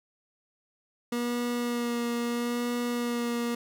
30% pulse tone with vibrato, 239.2 Hz, A#3, 45 cents sharp, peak -25 dBFS, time 1.12-3.55 s, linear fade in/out 5 ms, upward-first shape sine, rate 0.76 Hz, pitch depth 16 cents each way, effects none

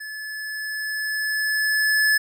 square tone with level ramp, 1724 Hz, A6, 36 cents flat, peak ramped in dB -33 to -16 dBFS, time 0-2.18 s, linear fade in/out 10 ms, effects none

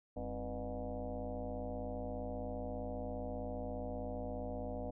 sine tone with frequency modulation, 261.6 Hz, C4, in tune, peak -38 dBFS, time 0.16-4.91 s, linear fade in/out 10 ms, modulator 115 Hz, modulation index 3.9, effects none

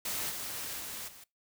white noise with level steps, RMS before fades -35 / -39 / -41 / -52 dBFS, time 0.05-1.24 s, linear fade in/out 5 ms, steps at 0.29 / 0.78 / 1.07 s, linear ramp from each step 20 ms, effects noise-tail reverb RT60 0.2 s tail -23 dB re dry

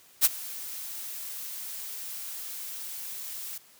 blue noise with ADSR envelope, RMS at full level -17 dBFS, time 0.21-3.58 s, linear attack 39 ms, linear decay 29 ms, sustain -21 dB, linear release 6 ms, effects white hiss -57 dBFS RMS until 3.79 s + high-pass 80 Hz 12 dB/octave

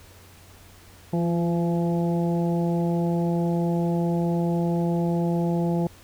harmonic tone with a mistuned harmonic, 170 Hz, F3, 46 cents flat, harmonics 1 / 2 / 3 / 4 / 5, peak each -22 / -28 / -32 / -34 / -36 dBFS, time 1.13-5.87 s, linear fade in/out 2 ms, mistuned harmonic 2, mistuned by +23 cents, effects added 91 Hz sine -51 dBFS peak until 6.03 s + pink hiss -51 dBFS RMS until 6.03 s

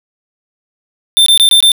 square tone bursts, 3575 Hz, A7, 27 cents sharp, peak -5 dBFS, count 5, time 1.17-1.718 s, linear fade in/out 0 ms, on 92 ms, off 22 ms, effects none

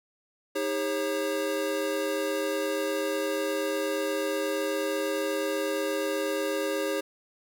square tone cluster, 314.8 / 403.1 / 543 Hz, D#4 / G4 / C#5, +20 / +48 / -36 cents, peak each -34 / -32 / -31 dBFS, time 0.55-7.01 s, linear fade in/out 10 ms, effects none

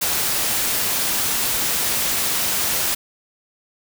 white noise, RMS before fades -21 dBFS, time 0.01-2.95 s, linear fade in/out 10 ms, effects none

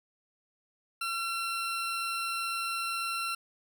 20% pulse tone, 1357 Hz, E6, 50 cents sharp, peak -26 dBFS, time 1.01-3.35 s, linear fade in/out 5 ms, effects none

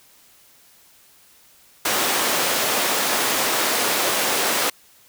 pink high-pass noise, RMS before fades -21 dBFS, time 1.85-4.7 s, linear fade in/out 5 ms, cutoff 410 Hz, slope 12 dB/octave, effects white hiss -53 dBFS RMS until 5.08 s

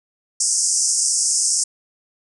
white band-pass noise, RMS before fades -19 dBFS, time 0.4-1.64 s, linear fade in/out 5 ms, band 5100 to 9400 Hz, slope 96 dB/octave, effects none

